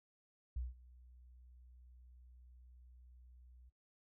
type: tone with ADSR envelope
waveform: sine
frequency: 61.6 Hz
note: B1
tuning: 4 cents flat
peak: -35 dBFS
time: 0.56-3.7 s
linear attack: 6 ms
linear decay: 170 ms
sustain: -23 dB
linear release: 16 ms
effects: noise-tail reverb RT60 0.2 s tail -23 dB re dry + tanh soft clip ceiling -33 dBFS